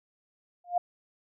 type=tone with exponential growth; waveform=sine; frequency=706 Hz; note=F5; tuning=19 cents sharp; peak=-19 dBFS; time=0.64-0.78 s; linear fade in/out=5 ms; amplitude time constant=30 ms; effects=none